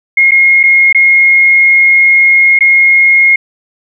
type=tone with dropouts; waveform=sine; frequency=2149 Hz; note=C7; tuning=46 cents sharp; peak=-3 dBFS; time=0.17-3.36 s; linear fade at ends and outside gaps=5 ms; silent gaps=0.31-0.317 / 0.631-0.636 / 0.927-0.947 / 2.59-2.607 s; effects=none